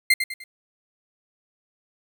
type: tone with echo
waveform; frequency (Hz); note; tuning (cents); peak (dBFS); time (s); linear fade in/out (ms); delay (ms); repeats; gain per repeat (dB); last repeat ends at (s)
35% pulse; 2093; C7; 0; -12; 0.1-0.14; 5; 100; 3; -8; 0.44
effects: 9-bit